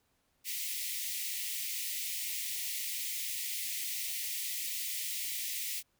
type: high-pass noise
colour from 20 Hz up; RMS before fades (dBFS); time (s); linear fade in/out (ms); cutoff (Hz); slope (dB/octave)
white; -37; 0.44-5.83; 50; 1900; 96
effects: pink hiss -75 dBFS RMS until 5.99 s